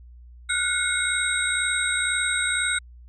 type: tone cluster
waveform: sine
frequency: 1426 / 1488 / 2162 / 3794 / 8340 Hz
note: F6 / F#6 / C#7 / A#7 / C9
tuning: +36 / +9 / -44 / +30 / -7 cents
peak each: -28 dBFS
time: 0.49-2.79 s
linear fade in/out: 10 ms
effects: added 60 Hz sine -43 dBFS peak until 3.08 s